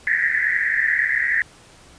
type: band-pass noise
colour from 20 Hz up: pink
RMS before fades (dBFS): -20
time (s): 0.07-1.42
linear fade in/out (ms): 0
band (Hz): 1700 to 2000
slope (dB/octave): 96
effects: pink hiss -48 dBFS RMS until 1.98 s + resampled to 22050 Hz